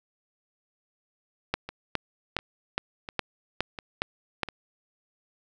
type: two click trains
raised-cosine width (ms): 0.3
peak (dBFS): -20 / -9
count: 5 / 8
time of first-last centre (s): 1.69-4.487 / 1.54-4.433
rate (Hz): 1.43 / 2.42
effects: none